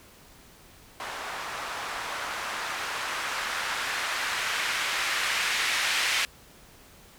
violet noise with low-pass filter sweep, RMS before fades -30 dBFS, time 1-6.25 s, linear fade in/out 0 ms, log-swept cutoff 950 to 2200 Hz, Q 1.2, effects pink hiss -53 dBFS RMS until 7.18 s

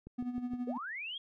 click train, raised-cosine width 3 ms, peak -34 dBFS, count 4, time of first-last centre 0.07-0.536 s, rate 6.44 Hz
triangle tone with tremolo, 246.3 Hz, B3, 5 cents flat, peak -30 dBFS, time 0.18-0.78 s, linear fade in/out 10 ms, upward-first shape sine, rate 12 Hz, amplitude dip 65%
sine linear sweep, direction up, 415.3 to 3322 Hz, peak -38 dBFS, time 0.67-1.18 s, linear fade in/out 5 ms
effects none

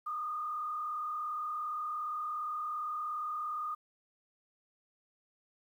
sine tone with frequency modulation, 1221 Hz, D#6, 33 cents flat, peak -34 dBFS, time 0.06-3.75 s, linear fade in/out 10 ms, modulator 37.3 Hz, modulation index 0.82, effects 11-bit

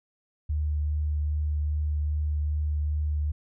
sine tone with vibrato, 75 Hz, D2, 37 cents sharp, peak -24 dBFS, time 0.49-3.32 s, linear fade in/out 10 ms, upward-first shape triangle, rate 2.5 Hz, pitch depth 13 cents each way, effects none

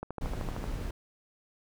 click train, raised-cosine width 1 ms, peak -22 dBFS, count 9, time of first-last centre 0.03-0.641 s, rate 13.1 Hz
brown noise, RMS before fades -35 dBFS, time 0.21-0.91 s, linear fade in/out 5 ms
effects none

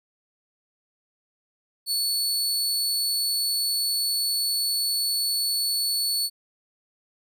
sawtooth tone, 4435 Hz, C#8, in tune, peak -20 dBFS, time 1.86-6.3 s, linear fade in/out 50 ms, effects none

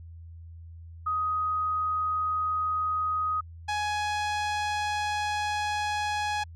sine / sawtooth tone pair in turn, 1253 / 836.3 Hz, D#6 / G#5, +12 / +12 cents, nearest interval perfect fifth, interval 700 cents, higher first, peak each -25 / -23 dBFS, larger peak second, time 1.06-3.41 / 3.68-6.44 s, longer second, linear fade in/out 10 ms, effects added 83 Hz sine -42 dBFS peak until 6.55 s + low-pass 6000 Hz 12 dB/octave

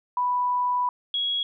sine tone pair in turn, 987.8 / 3323 Hz, B5 / G#7, 0 / 0 cents, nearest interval octave + major sixth, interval 2100 cents, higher second, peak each -21 / -23 dBFS, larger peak first, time 0.17-0.89 / 1.14-1.43 s, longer first, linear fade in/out 2 ms, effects none

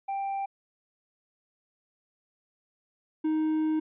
triangle tone pair in turn, 787 / 312.3 Hz, G5 / D#4, +7 / +7 cents, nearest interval octave + major third, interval 1600 cents, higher first, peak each -27 / -22 dBFS, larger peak second, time 0.08-0.46 / 3.24-3.8 s, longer second, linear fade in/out 10 ms, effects resampled to 8000 Hz

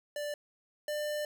square tone pair in turn, 588 / 596.6 Hz, D5 / D5, +2 / +27 cents, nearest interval unison, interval 25 cents, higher second, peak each -35 / -33 dBFS, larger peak second, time 0.16-0.34 / 0.88-1.25 s, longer second, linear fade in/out 2 ms, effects none

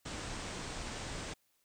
pink low-pass noise, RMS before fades -42 dBFS, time 0.05-1.34 s, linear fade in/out 10 ms, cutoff 8900 Hz, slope 96 dB/octave, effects white hiss -75 dBFS RMS until 1.64 s

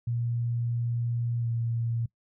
sine tone with pitch glide, 118.5 to 116.33 Hz, A#2 to A#2, +29 to -3 cents, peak -26 dBFS, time 0.07-2.06 s, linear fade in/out 5 ms, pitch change -32 cents, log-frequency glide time 1.4-1.47 s, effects noise-tail reverb RT60 0.1 s tail -22 dB re dry

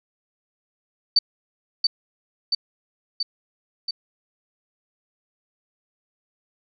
sine tone with echo, 4573 Hz, D8, 47 cents flat, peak -12 dBFS, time 1.16-1.19 s, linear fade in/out 5 ms, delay 680 ms, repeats 4, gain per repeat -3 dB, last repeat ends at 3.91 s, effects none

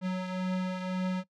square beating tone pair, 184.6 / 186.5 Hz, F#3 / F#3, -4 / +14 cents, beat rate 1.9 Hz, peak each -31 / -39 dBFS, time 0.01-1.24 s, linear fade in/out 50 ms, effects noise-tail reverb RT60 0.1 s tail -20 dB re dry + low-pass 4000 Hz 12 dB/octave

